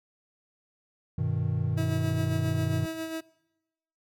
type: chord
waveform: triangle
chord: G augmented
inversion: none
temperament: equal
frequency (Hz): 98 / 123.47 / 155.56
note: G2 / B2 / D#3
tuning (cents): 0 / 0 / 0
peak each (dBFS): -28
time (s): 1.18-2.86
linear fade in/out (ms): 5
type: tone with tremolo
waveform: 30% pulse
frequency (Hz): 322.8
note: E4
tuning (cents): -36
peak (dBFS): -28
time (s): 1.77-3.21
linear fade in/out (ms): 10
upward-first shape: sine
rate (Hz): 7.4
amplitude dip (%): 45
effects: noise-tail reverb RT60 0.9 s tail -22 dB re dry